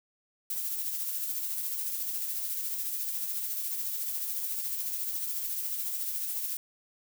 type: noise with tremolo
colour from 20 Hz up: violet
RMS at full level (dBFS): -32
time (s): 0.5-6.57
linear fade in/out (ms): 2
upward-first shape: sine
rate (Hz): 14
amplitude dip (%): 35
effects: none